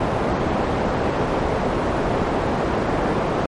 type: low-pass noise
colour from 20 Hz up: white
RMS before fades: -21 dBFS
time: 0-3.46 s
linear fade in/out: 5 ms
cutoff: 710 Hz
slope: 12 dB/octave
effects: MP3 48 kbps